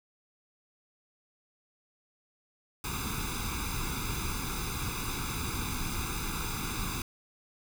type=noise with comb filter; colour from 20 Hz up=pink; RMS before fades=-34 dBFS; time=2.84-7.02 s; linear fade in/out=2 ms; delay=0.81 ms; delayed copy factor=+1; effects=none